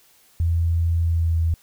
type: tone with pitch glide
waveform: sine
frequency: 83.8 to 82.22 Hz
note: E2 to E2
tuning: +29 to -4 cents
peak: -17 dBFS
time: 0.4-1.54 s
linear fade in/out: 0 ms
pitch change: -33 cents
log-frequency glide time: 1.02-1.39 s
effects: white hiss -56 dBFS RMS until 1.62 s